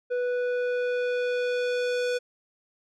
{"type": "tone with low-pass filter sweep", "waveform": "square", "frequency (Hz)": 492.8, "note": "B4", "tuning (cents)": -4, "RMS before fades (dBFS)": -27, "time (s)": [0.1, 2.19], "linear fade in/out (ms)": 20, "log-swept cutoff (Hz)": [1200, 6300], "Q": 0.82, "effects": []}